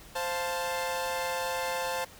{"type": "chord", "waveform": "sawtooth", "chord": "F major", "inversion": "second", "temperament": "equal", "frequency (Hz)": [523.3, 698.5, 880], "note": ["C5", "F5", "A5"], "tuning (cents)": [0, 0, 0], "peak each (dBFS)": [-29, -34, -30], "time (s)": [0.15, 2.05], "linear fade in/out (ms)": 10, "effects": ["pink hiss -51 dBFS RMS until 2.19 s"]}